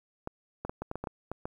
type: clicks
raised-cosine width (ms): 1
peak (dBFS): -21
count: 10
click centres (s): 0.274 / 0.65 / 0.695 / 0.82 / 0.914 / 0.956 / 1.04 / 1.072 / 1.316 / 1.455
effects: 10-bit